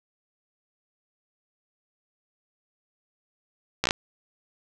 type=slowing click train; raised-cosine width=0.2 ms; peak=-5 dBFS; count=5; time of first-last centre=3.84-3.909 s; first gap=15 ms; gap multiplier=1.09; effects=none